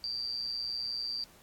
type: tone with amplitude modulation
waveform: sine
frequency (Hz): 4699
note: D8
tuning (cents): 0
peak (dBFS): -29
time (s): 0.04-1.24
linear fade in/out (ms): 0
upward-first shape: sine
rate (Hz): 120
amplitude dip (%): 90
effects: pink hiss -59 dBFS RMS until 1.42 s + AAC 64 kbps